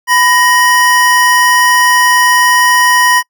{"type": "tone pair together", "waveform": "square", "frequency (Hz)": [995, 1876], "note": ["B5", "A#6"], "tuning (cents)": [13, 11], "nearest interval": "major seventh", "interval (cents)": 1098, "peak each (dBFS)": -10, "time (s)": [0.07, 3.23], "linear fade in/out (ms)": 50, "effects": ["noise-tail reverb RT60 0.1 s tail -26 dB re dry"]}